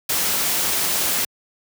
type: noise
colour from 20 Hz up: white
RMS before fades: -21 dBFS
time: 0.09-1.25 s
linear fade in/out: 5 ms
effects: high-pass 80 Hz 12 dB/octave